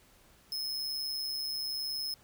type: tone with amplitude modulation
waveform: 45% pulse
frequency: 5170 Hz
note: E8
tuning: 34 cents flat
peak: -31 dBFS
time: 0.52-2.14 s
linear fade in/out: 2 ms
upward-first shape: sine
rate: 141 Hz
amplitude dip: 60%
effects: pink hiss -62 dBFS RMS until 2.23 s